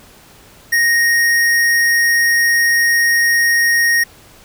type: tone with hard clipping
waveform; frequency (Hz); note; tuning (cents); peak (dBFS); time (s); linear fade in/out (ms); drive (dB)
sine; 1864.7; A#6; 0; -12; 0.72-4.04; 10; 17
effects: pink hiss -44 dBFS RMS until 4.44 s